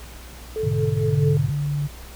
sine tone with tremolo, 437.3 Hz, A4, 11 cents flat, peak -21 dBFS, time 0.56-1.37 s, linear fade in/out 0 ms, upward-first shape triangle, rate 4.5 Hz, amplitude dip 75%
sine chord, G# diminished, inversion none, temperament equal, 103.83 / 123.47 / 146.83 Hz, G#2 / B2 / D3, 0 / 0 / 0 cents, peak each -24 dBFS, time 0.63-1.5 s, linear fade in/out 10 ms
sine tone, 144.9 Hz, D3, 23 cents flat, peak -21 dBFS, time 1.07-1.88 s, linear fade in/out 20 ms
effects added 60 Hz sine -39 dBFS peak until 2.15 s + pink hiss -43 dBFS RMS until 2.15 s

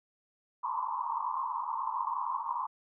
white band-pass noise, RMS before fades -34 dBFS, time 0.63-2.67 s, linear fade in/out 10 ms, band 900 to 1100 Hz, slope 96 dB/octave, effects none

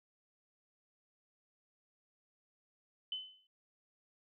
sine tone with exponential decay, 3033 Hz, F#7, 42 cents sharp, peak -34 dBFS, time 3.12-3.47 s, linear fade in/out 2 ms, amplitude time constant 75 ms, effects none

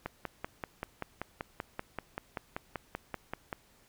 click train, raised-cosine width 0.5 ms, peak -20 dBFS, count 19, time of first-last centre 0.06-3.528 s, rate 5.19 Hz, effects pink hiss -64 dBFS RMS until 3.88 s

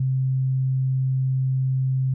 sine tone, 131.4 Hz, C3, 8 cents sharp, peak -19 dBFS, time 0-2.14 s, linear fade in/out 5 ms, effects none

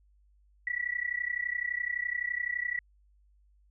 sine tone with amplitude modulation, 1947 Hz, B6, 25 cents flat, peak -26 dBFS, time 0.67-2.79 s, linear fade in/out 2 ms, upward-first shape sine, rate 31.8 Hz, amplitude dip 90%, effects added 50 Hz sine -61 dBFS peak until 3.7 s

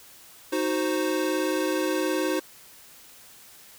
square chord, C diminished, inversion first, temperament equal, 311.1 / 370 / 523.3 Hz, Eb4 / Gb4 / C5, 0 / 0 / 0 cents, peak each -28 / -29 / -30 dBFS, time 0.52-2.4 s, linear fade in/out 10 ms, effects white hiss -50 dBFS RMS until 3.78 s

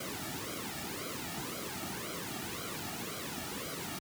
pink noise with flanger, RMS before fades -40 dBFS, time 0-3.99 s, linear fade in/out 5 ms, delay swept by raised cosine 1.1 to 1.99 ms, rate 1.9 Hz, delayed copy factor -0.75, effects high-pass 80 Hz 12 dB/octave

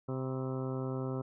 harmonic tone with a mistuned harmonic, 130.81 Hz, C3, in tune, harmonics 1 / 2 / 3 / 4 / 5 / 6 / 7 / 8 / 9 / 10, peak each -36 / -39 / -40 / -43 / -50 / -52 / -53 / -52 / -55 / -50 dBFS, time 0.08-1.22 s, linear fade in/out 10 ms, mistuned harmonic 7, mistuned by +75 cents, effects none

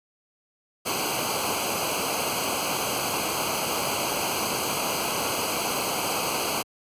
pink noise with comb filter, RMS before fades -27 dBFS, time 0.85-6.63 s, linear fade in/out 20 ms, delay 0.55 ms, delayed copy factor -0.9, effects high-pass 80 Hz 12 dB/octave + resampled to 32000 Hz

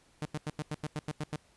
sawtooth tone bursts, 151.7 Hz, D#3, 44 cents flat, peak -29 dBFS, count 10, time 0.22-1.36 s, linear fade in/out 0 ms, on 33 ms, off 90 ms, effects pink hiss -65 dBFS RMS until 1.56 s + resampled to 24000 Hz

